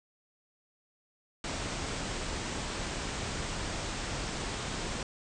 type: low-pass noise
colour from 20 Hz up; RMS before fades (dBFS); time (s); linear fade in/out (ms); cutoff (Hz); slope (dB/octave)
pink; -36; 1.44-5.03; 2; 8600; 96
effects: none